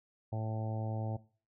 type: harmonic tone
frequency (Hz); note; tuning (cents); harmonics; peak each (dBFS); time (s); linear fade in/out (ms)
110; A2; 0; 1 / 2 / 3 / 4 / 5 / 6 / 7 / 8; -34 / -45 / -48 / -51 / -46 / -46 / -46 / -53; 0.32-1.17; 10
effects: noise-tail reverb RT60 0.4 s tail -19 dB re dry